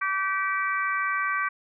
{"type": "harmonic tone with a mistuned harmonic", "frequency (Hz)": 385.6, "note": "G4", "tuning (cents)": -28, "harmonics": [3, 4, 5, 6], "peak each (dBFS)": [-27, -29, -31, -33], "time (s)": [0.01, 1.49], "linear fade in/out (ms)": 10, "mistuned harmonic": 5, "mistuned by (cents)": 16, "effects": []}